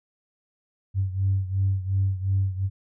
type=beating tone pair; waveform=sine; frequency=95.7 / 98.5 Hz; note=G2 / G2; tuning=-41 / +9 cents; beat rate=2.8 Hz; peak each=-22 / -26 dBFS; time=0.94-2.7 s; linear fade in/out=50 ms; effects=tanh soft clip ceiling -14 dBFS